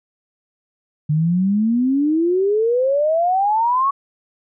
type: exponential sweep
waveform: sine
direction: up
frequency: 147.7 to 1127 Hz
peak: -14 dBFS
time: 1.09-3.91 s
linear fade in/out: 10 ms
effects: none